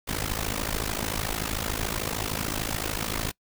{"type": "noise with amplitude modulation", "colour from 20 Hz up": "pink", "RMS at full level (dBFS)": -26, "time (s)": [0.07, 3.32], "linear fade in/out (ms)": 20, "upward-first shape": "sine", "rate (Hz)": 53.5, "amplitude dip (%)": 90, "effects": ["noise-tail reverb RT60 0.1 s tail -24 dB re dry"]}